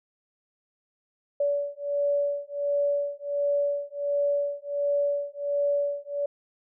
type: beating tone pair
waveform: sine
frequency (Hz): 572 / 573.4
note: D5 / D5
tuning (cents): -46 / -42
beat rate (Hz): 1.4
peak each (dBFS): -27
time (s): 1.4-6.26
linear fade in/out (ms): 5
effects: none